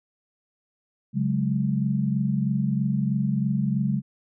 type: chord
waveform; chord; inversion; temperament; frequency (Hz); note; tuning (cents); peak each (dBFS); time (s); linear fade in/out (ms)
sine; C# suspended fourth; none; just; 138.59 / 184.79 / 207.9; C#3 / F#3 / G#3; 0 / -2 / +2; -25 / -27 / -25; 1.13-4.02; 50
effects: none

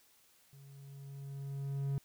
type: tone with level ramp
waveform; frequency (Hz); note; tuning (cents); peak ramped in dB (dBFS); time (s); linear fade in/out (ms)
triangle; 138.59; C#3; 0; -52 to -29; 0.53-1.98; 0
effects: white hiss -67 dBFS RMS until 2.04 s

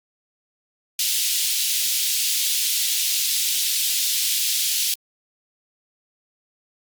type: high-pass noise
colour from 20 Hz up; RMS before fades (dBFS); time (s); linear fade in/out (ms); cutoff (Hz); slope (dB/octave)
pink; -22; 0.99-4.94; 2; 3100; 24
effects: Opus 48 kbps

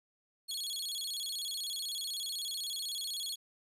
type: tone with vibrato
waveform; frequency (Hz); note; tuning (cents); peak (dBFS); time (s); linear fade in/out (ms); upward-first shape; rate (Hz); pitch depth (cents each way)
sawtooth; 3807; A#7; +36; -33; 0.48-3.36; 20; square; 16; 220
effects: resampled to 32000 Hz + 12-bit

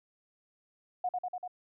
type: tone with echo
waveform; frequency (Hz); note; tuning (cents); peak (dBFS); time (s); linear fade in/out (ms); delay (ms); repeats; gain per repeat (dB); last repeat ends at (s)
sine; 725; F#5; -35; -28; 1.04-1.09; 5; 97; 4; -2; 1.478
effects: none

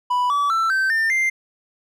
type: tone with pitch steps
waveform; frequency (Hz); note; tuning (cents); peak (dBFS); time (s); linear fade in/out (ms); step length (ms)
triangle; 987.8 / 1147.9 / 1333.9 / 1550 / 1801.2 / 2093; B5 / D6 / E6 / G6 / A6 / C7; 0 / -40 / +20 / -20 / +40 / 0; -15; 0.1-1.3; 10; 200
effects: none

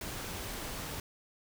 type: noise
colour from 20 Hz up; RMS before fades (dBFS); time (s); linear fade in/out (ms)
pink; -40; 0.01-1; 2
effects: none

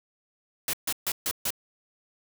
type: noise bursts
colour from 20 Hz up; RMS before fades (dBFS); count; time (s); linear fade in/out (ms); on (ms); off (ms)
white; -28; 5; 0.68-1.505; 2; 53; 140
effects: none

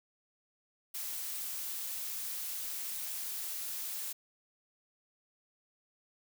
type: noise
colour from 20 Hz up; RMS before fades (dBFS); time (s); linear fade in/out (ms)
blue; -39; 0.94-4.13; 10
effects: none

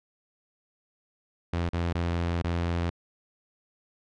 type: tone with dropouts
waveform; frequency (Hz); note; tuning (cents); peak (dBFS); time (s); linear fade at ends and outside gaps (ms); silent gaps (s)
sawtooth; 85.6; F2; -34; -22; 1.53-2.9; 5; 1.691-1.732 / 1.929-1.95 / 2.422-2.443
effects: low-pass 4000 Hz 12 dB/octave

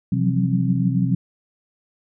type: tone cluster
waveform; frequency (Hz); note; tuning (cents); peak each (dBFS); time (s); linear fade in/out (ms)
sine; 128.2 / 169.2 / 181.1 / 187.9 / 266.6; C3 / E3 / F#3 / F#3 / C4; -35 / +45 / -37 / +27 / +33; -21 / -24 / -23 / -24 / -26; 0.12-1.15; 5
effects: none

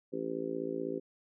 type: harmonic tone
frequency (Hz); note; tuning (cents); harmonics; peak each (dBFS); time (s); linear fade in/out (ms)
56; A1; +31; 3 / 4 / 5 / 6 / 7 / 8 / 9; -47 / -47 / -39 / -42 / -37 / -47 / -41; 0.12-1; 20
effects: none

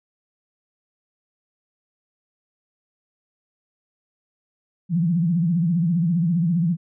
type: tone with vibrato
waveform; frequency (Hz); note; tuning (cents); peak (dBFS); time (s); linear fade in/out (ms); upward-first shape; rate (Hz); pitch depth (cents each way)
sine; 170; F3; -46; -17; 4.89-6.77; 50; sine; 15; 130
effects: none

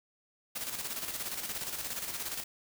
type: noise with tremolo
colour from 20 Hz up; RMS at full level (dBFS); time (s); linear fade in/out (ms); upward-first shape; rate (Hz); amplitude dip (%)
white; -36; 0.55-2.44; 10; square; 17; 50
effects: none

